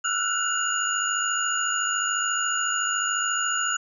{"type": "tone cluster", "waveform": "sine", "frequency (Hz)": [1338, 1439, 1493, 2833, 6870], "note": ["E6", "F#6", "F#6", "F7", "A8"], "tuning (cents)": [25, -49, 15, 24, -42], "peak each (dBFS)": [-29, -30, -31, -31, -27], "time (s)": [0.04, 3.77], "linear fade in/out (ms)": 10, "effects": []}